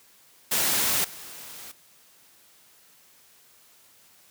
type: noise with level steps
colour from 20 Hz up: white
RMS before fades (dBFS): -24 / -42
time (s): 0.51-1.72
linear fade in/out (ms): 10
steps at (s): 1.04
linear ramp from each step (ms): 5
effects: white hiss -57 dBFS RMS until 4.3 s + high-pass 80 Hz 12 dB/octave